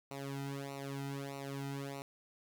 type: tone with flanger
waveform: sawtooth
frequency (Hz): 138.59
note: C#3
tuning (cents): 0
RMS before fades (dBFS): -42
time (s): 0.11-2.02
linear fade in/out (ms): 0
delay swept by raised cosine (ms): 0.6 to 1.8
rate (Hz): 1.6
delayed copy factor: -0.95
effects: none